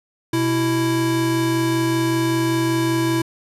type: tone pair together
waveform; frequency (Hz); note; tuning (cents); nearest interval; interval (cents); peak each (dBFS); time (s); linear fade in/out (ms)
square; 125.2 / 330.4; B2 / E4; +24 / +4; octave + perfect fourth; 1680; -24 / -19; 0.33-3.22; 5
effects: resampled to 32000 Hz